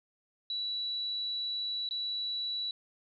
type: tone with dropouts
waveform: sine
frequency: 3934 Hz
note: B7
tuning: 7 cents flat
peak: -32 dBFS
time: 0.5-2.71 s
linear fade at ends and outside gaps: 2 ms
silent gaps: 1.89-1.909 s
effects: none